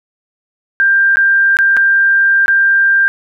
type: tone with dropouts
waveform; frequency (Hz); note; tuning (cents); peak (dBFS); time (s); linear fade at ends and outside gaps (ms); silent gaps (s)
sine; 1588; G6; +22; -7; 0.8-3.08; 0; 1.158-1.17 / 1.569-1.588 / 1.767-1.771 / 2.46-2.481
effects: none